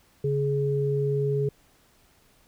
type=tone pair together; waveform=sine; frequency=139.92 / 419.3 Hz; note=C#3 / G#4; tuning=+17 / +17 cents; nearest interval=octave + perfect fifth; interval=1900 cents; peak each=-25 dBFS; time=0.24-1.49 s; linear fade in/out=5 ms; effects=pink hiss -61 dBFS RMS until 2.47 s